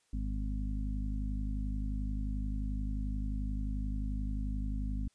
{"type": "harmonic tone", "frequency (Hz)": 51.4, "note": "G#1", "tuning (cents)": -17, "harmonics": [1, 2, 3, 4, 5], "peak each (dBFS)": [-33, -43, -48, -43, -43], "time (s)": [0.13, 5.08], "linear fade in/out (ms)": 5, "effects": ["white hiss -73 dBFS RMS until 5.14 s", "resampled to 22050 Hz"]}